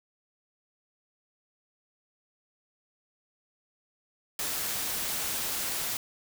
white noise, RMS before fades -32 dBFS, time 4.39-5.97 s, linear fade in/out 2 ms, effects none

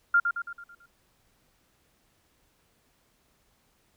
sine tone with echo, 1398 Hz, F6, 1 cent sharp, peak -17 dBFS, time 0.14-0.2 s, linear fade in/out 5 ms, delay 110 ms, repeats 6, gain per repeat -6 dB, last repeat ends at 0.86 s, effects pink hiss -68 dBFS RMS until 3.96 s

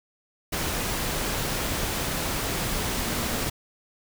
sine tone in noise, 234.6 Hz, A#3, 11 cents sharp, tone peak -35 dBFS, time 2.96-3.37 s, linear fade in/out 10 ms, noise pink, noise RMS -28 dBFS, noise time 0.52-3.5 s, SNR -10 dB, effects none

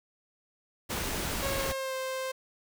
pink noise, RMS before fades -33 dBFS, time 0.89-1.73 s, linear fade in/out 20 ms
sawtooth tone with pitch glide, 548 to 523.6 Hz, C#5 to C5, -20 to +1 cents, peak -28 dBFS, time 1.42-2.32 s, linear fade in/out 10 ms, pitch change -79 cents, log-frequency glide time 1.52-1.96 s
effects none

